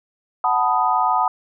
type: chord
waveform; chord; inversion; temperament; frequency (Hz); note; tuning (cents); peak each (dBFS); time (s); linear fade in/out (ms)
sine; B dominant seventh; second; equal; 740 / 880 / 987.8 / 1244.5; F#5 / A5 / B5 / D#6; 0 / 0 / 0 / 0; -21; 0.44-1.28; 2
effects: none